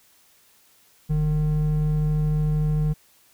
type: tone pair together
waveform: triangle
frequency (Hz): 42.75 / 152.2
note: F1 / D#3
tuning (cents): -36 / -38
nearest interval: octave + minor seventh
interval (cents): 2198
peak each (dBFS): -24 / -18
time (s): 1.09-2.94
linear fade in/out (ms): 20
effects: white hiss -58 dBFS RMS until 3.33 s